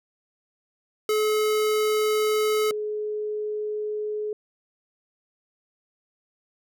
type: tone pair in turn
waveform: square / sine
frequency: 428.4 / 423.5 Hz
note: A4 / G#4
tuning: -46 / +34 cents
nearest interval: unison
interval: 20 cents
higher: first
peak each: -21 / -26 dBFS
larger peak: first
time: 1.09-2.71 / 2.71-4.33 s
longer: neither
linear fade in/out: 2 ms
effects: none